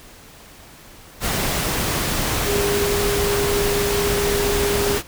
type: tone in noise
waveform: sine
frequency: 406.1 Hz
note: G#4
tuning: 39 cents flat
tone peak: -20 dBFS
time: 2.44-5 s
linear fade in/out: 50 ms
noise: pink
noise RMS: -22 dBFS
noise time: 1.2-5.03 s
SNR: -1 dB
effects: pink hiss -44 dBFS RMS until 5.07 s